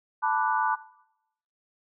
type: chord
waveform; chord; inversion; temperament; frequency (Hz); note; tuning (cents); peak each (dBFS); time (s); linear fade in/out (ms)
sine; B minor seventh; third; equal; 880 / 987.8 / 1174.7 / 1480; A5 / B5 / D6 / F#6; 0 / 0 / 0 / 0; -26 / -28 / -30 / -31; 0.22-0.76; 20
effects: noise-tail reverb RT60 0.8 s tail -18 dB re dry